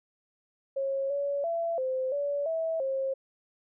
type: tone with pitch steps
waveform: sine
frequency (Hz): 544 / 566 / 672 / 519 / 572 / 651 / 536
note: C#5 / C#5 / E5 / C5 / D5 / E5 / C5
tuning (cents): -33 / +36 / +33 / -14 / -46 / -22 / +42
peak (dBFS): -27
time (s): 0.76-3.14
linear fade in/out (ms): 10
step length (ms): 340
effects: none